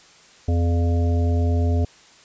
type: harmonic tone with a mistuned harmonic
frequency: 85 Hz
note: F2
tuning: 46 cents flat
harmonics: 1 / 3 / 5 / 7 / 8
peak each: -17 / -27 / -31 / -34 / -35 dBFS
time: 0.48-1.85 s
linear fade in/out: 5 ms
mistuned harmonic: 8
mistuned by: +60 cents
effects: white hiss -50 dBFS RMS until 2.24 s + resampled to 16000 Hz

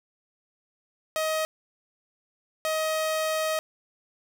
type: tone bursts at uneven times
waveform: sawtooth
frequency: 630 Hz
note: D#5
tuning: 21 cents sharp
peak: -21 dBFS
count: 2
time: 1.16-1.45 / 2.65-3.59 s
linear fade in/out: 0 ms
effects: none

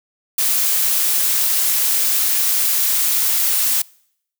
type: noise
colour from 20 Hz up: blue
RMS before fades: -17 dBFS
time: 0.38-3.82 s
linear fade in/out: 5 ms
effects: noise-tail reverb RT60 0.7 s tail -25 dB re dry

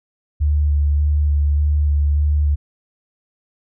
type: tone with vibrato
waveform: sine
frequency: 73.42 Hz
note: D2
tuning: in tune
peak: -13 dBFS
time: 0.4-2.56 s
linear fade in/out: 20 ms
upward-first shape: square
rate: 1.7 Hz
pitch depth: 15 cents each way
effects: none

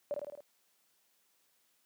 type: tone with echo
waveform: sine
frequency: 581 Hz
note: D5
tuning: 19 cents flat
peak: -31 dBFS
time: 0.11-0.14 s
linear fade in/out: 0 ms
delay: 53 ms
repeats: 5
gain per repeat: -3 dB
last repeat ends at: 0.405 s
effects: white hiss -73 dBFS RMS until 1.85 s + high-pass 150 Hz 12 dB/octave

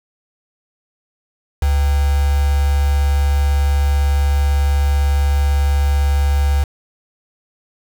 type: tone with quantisation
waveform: sine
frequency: 71 Hz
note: C#2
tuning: 42 cents sharp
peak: -12 dBFS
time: 1.62-6.64 s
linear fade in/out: 5 ms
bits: 4
effects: none

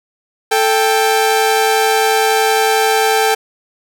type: tone pair together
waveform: sawtooth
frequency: 440 / 789 Hz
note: A4 / G5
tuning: 0 / +11 cents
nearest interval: minor seventh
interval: 1011 cents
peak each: -10 dBFS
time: 0.51-3.35 s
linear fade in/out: 10 ms
effects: none

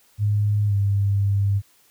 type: tone with pitch glide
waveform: sine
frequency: 103.83 to 99.95 Hz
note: G#2 to G2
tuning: 0 to +34 cents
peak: -17 dBFS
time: 0.18-1.62 s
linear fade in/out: 50 ms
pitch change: -66 cents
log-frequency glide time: 0.67-0.74 s
effects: white hiss -58 dBFS RMS until 1.9 s

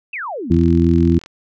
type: exponential sweep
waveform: sine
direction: down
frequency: 2762 to 125.3 Hz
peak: -23 dBFS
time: 0.13-0.57 s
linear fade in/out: 5 ms
type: harmonic tone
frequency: 84.1 Hz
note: E2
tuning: 35 cents sharp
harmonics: 1 / 2 / 3 / 4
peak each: -16 / -16 / -16 / -16 dBFS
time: 0.5-1.19 s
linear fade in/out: 10 ms
type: click train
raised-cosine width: 0.2 ms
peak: -21 dBFS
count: 33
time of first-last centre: 0.52-1.261 s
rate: 43.2 Hz
effects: none

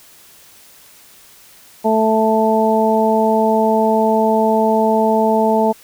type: harmonic tone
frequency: 220 Hz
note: A3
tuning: in tune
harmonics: 1 / 2 / 3 / 4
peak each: -17 / -17 / -17 / -17 dBFS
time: 1.84-5.73 s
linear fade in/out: 20 ms
effects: white hiss -45 dBFS RMS until 5.83 s

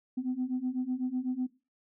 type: beating tone pair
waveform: sine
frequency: 249.6 / 257.6 Hz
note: B3 / C4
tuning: +19 / -27 cents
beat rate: 8 Hz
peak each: -33 / -31 dBFS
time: 0.17-1.47 s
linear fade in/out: 10 ms
effects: noise-tail reverb RT60 0.3 s tail -17 dB re dry + tanh soft clip ceiling -24 dBFS

